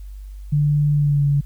sine tone with pitch glide, 146.83 to 142.49 Hz, D3 to C#3, 0 to +48 cents, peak -14 dBFS, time 0.52-1.41 s, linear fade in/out 10 ms, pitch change -52 cents, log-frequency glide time 0.94-1.28 s, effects added 49 Hz sine -32 dBFS peak until 1.45 s + white hiss -59 dBFS RMS until 1.45 s

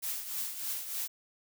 blue noise with tremolo, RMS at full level -34 dBFS, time 0.02-1.08 s, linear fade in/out 20 ms, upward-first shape triangle, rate 3.3 Hz, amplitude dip 65%, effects none

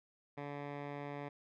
10% pulse tone with low-pass filter, 143.8 Hz, D3, 36 cents flat, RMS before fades -44 dBFS, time 0.37-1.29 s, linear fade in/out 10 ms, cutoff 2000 Hz, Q 1.1, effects none

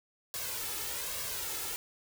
white noise with flanger, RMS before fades -37 dBFS, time 0.34-1.76 s, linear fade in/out 0 ms, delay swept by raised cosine 1.8 to 2.33 ms, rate 1.2 Hz, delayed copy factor +0.65, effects none

